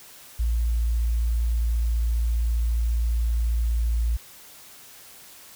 sine tone, 57.4 Hz, A#1, 26 cents flat, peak -20 dBFS, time 0.39-4.17 s, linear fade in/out 10 ms, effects white hiss -47 dBFS RMS until 5.55 s

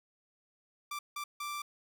sawtooth tone bursts at uneven times, 1174.7 Hz, D6, in tune, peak -33 dBFS, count 3, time 0.91-0.99 / 1.16-1.24 / 1.4-1.62 s, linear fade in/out 5 ms, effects none

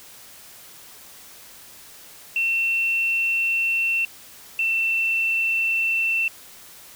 sine tone pair in turn, 2700 / 2685 Hz, E7 / E7, +41 / +31 cents, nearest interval unison, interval 10 cents, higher first, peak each -19 dBFS, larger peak neither, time 2.36-4.05 / 4.59-6.28 s, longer neither, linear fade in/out 2 ms, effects white hiss -45 dBFS RMS until 6.95 s

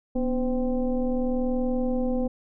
sine tone with frequency modulation, 245.7 Hz, B3, 9 cents flat, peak -22 dBFS, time 0.15-2.28 s, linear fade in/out 10 ms, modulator 266 Hz, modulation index 1.1, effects none

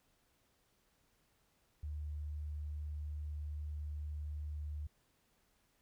sine tone, 74.8 Hz, D2, 32 cents sharp, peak -39 dBFS, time 1.83-4.87 s, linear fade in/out 5 ms, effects pink hiss -75 dBFS RMS until 5.81 s

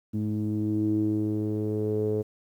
sawtooth tone with low-pass filter sweep, 106.6 Hz, G#2, 46 cents sharp, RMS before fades -27 dBFS, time 0.13-2.23 s, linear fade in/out 20 ms, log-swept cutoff 260 to 450 Hz, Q 7.5, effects 10-bit

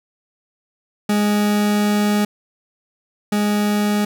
40% pulse tone pair in turn, 207.7 / 207.7 Hz, G#3 / G#3, 0 / 0 cents, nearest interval unison, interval 0 cents, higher neither, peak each -14 / -15 dBFS, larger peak first, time 1.09-2.25 / 3.32-4.05 s, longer first, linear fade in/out 5 ms, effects none

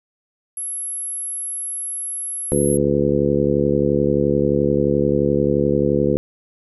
sine tone, 11175 Hz, F9, in tune, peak -24 dBFS, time 0.57-2.77 s, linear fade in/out 2 ms
harmonic tone, 71.5 Hz, D2, 46 cents flat, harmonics 1 / 2 / 3 / 4 / 5 / 6 / 7, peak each -30 / -23 / -22 / -24 / -21 / -22 / -21 dBFS, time 2.52-6.17 s, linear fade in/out 0 ms
effects none

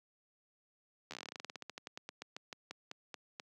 slowing click train, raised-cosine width 0.2 ms, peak -26 dBFS, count 29, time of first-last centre 1.11-3.398 s, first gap 12 ms, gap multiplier 1.12, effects high-pass 200 Hz 12 dB/octave

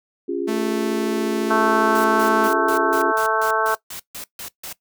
sine chord, Db major, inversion none, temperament equal with one note detuned, 277.2 / 349.2 / 405.6 Hz, Db4 / F4 / Ab4, 0 / 0 / -41 cents, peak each -27 / -24 / -27 dBFS, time 0.28-3.12 s, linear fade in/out 10 ms
sawtooth tone, 220 Hz, A3, in tune, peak -19 dBFS, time 0.47-2.49 s, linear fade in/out 20 ms
harmonic tone, 220 Hz, A3, in tune, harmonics 2 / 3 / 4 / 5 / 6 / 7, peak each -24 / -24 / -24 / -24 / -24 / -24 dBFS, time 1.5-3.75 s, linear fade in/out 10 ms
white noise bursts, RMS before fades -33 dBFS, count 12, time 1.95-4.728 s, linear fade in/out 2 ms, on 94 ms, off 150 ms
effects noise-tail reverb RT60 0.1 s tail -18 dB re dry

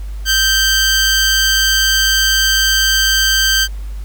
15% pulse tone with amplitude modulation, 1562 Hz, G6, 7 cents flat, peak -3 dBFS, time 0.25-3.68 s, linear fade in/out 50 ms, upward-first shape sine, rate 284 Hz, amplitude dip 30%, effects added 50 Hz sine -22 dBFS peak until 4.04 s + pink hiss -45 dBFS RMS until 4.04 s

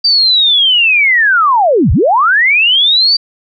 sine linear two-way sweep, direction down then up, 4690 to 51.91 to 4690 Hz, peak -6 dBFS, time 0.04-3.17 s, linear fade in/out 10 ms, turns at 1.92 s, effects none

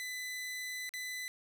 sawtooth tone with dropouts, 2004 Hz, B6, 25 cents sharp, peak -35 dBFS, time 0-1.28 s, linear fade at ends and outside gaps 0 ms, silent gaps 0.892-0.938 s, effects none

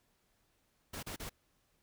pink noise bursts, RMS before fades -43 dBFS, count 3, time 0.93-1.296 s, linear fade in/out 10 ms, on 100 ms, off 33 ms, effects pink hiss -75 dBFS RMS until 1.82 s

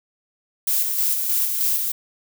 violet noise with tremolo, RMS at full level -20 dBFS, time 0.67-1.92 s, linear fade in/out 5 ms, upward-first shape square, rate 3.2 Hz, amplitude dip 35%, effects none

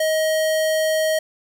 square tone, 630 Hz, D#5, 21 cents sharp, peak -18 dBFS, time 0-1.19 s, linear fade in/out 5 ms, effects none

